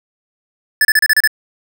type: tone bursts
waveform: square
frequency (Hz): 1736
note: A6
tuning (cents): -24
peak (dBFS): -9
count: 7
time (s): 0.81-1.275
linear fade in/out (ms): 2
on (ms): 39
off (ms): 32
effects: none